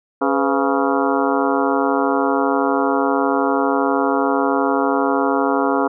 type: harmonic tone with a mistuned harmonic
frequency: 138.59 Hz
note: C#3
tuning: in tune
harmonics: 2 / 3 / 4 / 5 / 6 / 7 / 8 / 9 / 10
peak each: -20 / -22 / -23 / -24 / -25 / -25 / -26 / -27 / -27 dBFS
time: 0.21-5.88 s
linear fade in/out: 10 ms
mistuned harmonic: 4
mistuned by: -150 cents
effects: none